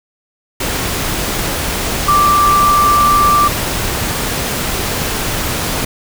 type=tone in noise; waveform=sine; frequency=1174.7 Hz; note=D6; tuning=in tune; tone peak=-8 dBFS; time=2.08-3.48 s; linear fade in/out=5 ms; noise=pink; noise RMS=-18 dBFS; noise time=0.6-5.85 s; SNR=+7 dB; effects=none